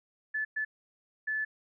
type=tone bursts at uneven times; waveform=sine; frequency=1736 Hz; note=A6; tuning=24 cents flat; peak=-29 dBFS; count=3; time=0.34-0.45 / 0.56-0.65 / 1.27-1.45 s; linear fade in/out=10 ms; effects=none